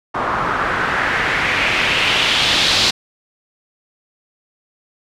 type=noise with low-pass filter sweep; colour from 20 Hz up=white; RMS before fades=-17 dBFS; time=0.14-2.91 s; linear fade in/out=10 ms; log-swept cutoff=1100 to 4300 Hz; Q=2.3; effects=none